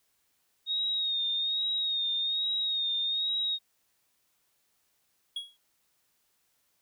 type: tone with vibrato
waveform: sine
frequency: 3728 Hz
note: A#7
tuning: 1 cent flat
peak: -27 dBFS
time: 0.66-3.59 s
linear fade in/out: 50 ms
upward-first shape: sine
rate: 1.2 Hz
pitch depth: 48 cents each way
type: tone with exponential decay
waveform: triangle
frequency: 3322 Hz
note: G#7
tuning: in tune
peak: -28 dBFS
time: 5.36-5.57 s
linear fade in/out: 5 ms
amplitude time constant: 45 ms
effects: white hiss -73 dBFS RMS until 6.81 s